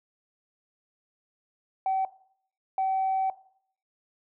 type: tone bursts at uneven times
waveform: sine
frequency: 765 Hz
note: G5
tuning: 42 cents flat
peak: -22 dBFS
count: 2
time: 1.86-2.05 / 2.78-3.3 s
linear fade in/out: 2 ms
effects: noise-tail reverb RT60 0.6 s tail -18 dB re dry + tanh soft clip ceiling -20 dBFS